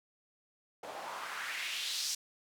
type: noise with band-pass filter sweep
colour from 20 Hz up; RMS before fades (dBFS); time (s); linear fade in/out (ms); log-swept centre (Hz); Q
white; -39; 0.83-2.15; 5; 570 to 5700; 2.2
effects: none